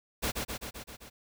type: noise with echo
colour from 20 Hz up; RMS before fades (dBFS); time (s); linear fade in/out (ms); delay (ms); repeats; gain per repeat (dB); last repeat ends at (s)
pink; -31; 0.22-0.32; 20; 130; 6; -3; 1.1
effects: none